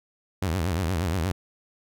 sawtooth tone with vibrato, 87.31 Hz, F2, in tune, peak -20 dBFS, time 0.42-1.32 s, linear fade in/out 5 ms, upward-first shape triangle, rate 8.5 Hz, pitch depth 240 cents each way, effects none

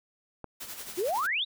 click, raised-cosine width 1 ms, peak -25 dBFS, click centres 0.443 s
white noise with tremolo, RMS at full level -39 dBFS, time 0.6-1.27 s, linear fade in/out 10 ms, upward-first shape sine, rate 11 Hz, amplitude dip 55%
sine exponential sweep, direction up, 328.2 to 3951 Hz, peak -26 dBFS, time 0.97-1.45 s, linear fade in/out 20 ms
effects none

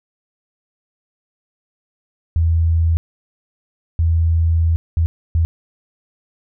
sine tone bursts at uneven times, 82.41 Hz, E2, in tune, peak -12 dBFS, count 4, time 2.36-2.97 / 3.99-4.76 / 4.97-5.06 / 5.35-5.45 s, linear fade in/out 0 ms, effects none

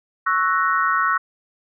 sine chord, F# dominant seventh, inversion second, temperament equal, 1108.7 / 1318.5 / 1480 / 1864.7 Hz, C#6 / E6 / F#6 / A#6, 0 / 0 / 0 / 0 cents, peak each -21 / -21 / -22 / -26 dBFS, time 0.26-1.18 s, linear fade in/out 10 ms, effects none

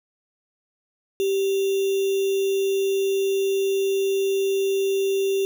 sine tone with sample-and-hold, 389.9 Hz, G4, 9 cents flat, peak -19 dBFS, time 1.2-5.45 s, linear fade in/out 0 ms, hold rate 3150 Hz, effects none

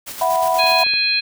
white noise with tremolo, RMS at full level -30 dBFS, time 0.06-0.84 s, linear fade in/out 20 ms, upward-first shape square, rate 8.3 Hz, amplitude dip 40%
sine chord, E suspended second, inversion none, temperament equal, 659.3 / 740 / 987.8 Hz, E5 / F#5 / B5, 0 / 0 / 0 cents, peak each -19 / -19 / -19 dBFS, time 0.21-0.84 s, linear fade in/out 5 ms
harmonic tone, 830 Hz, G#5, 1 cent flat, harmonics 2 / 3 / 4 / 5, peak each -29 / -18 / -29 / -18 dBFS, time 0.58-1.21 s, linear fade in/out 20 ms
clicks, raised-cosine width 1 ms, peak -23 dBFS, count 4, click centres 0.639 / 0.718 / 0.866 / 0.937 s
effects none

